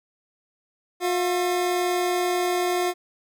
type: tone pair together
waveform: 25% pulse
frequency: 357.8 / 675 Hz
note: F4 / E5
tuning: +42 / +41 cents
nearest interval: major seventh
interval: 1099 cents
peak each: -18 / -30 dBFS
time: 1-2.94 s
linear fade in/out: 50 ms
effects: none